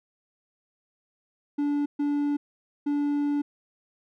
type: tone bursts at uneven times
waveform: triangle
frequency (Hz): 289.5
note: D4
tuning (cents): -25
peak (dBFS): -21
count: 3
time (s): 1.58-1.86 / 1.99-2.37 / 2.86-3.42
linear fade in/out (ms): 10
effects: none